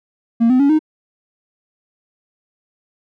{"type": "tone with pitch steps", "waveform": "triangle", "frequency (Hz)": [231.1, 254.9, 281.2, 310.3], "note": ["A#3", "C4", "C#4", "D#4"], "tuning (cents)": [-15, -45, 25, -5], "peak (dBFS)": -7, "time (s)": [0.4, 0.792], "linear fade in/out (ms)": 20, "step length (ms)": 98, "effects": ["tanh soft clip ceiling -3 dBFS"]}